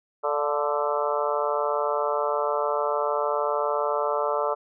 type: harmonic tone with a mistuned harmonic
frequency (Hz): 146.83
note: D3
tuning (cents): 0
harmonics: 3 / 4 / 5 / 6 / 7 / 8 / 9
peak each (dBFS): -29 / -27 / -33 / -31 / -32 / -31 / -32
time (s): 0.23-4.55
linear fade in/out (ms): 20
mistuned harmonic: 5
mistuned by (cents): -49
effects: none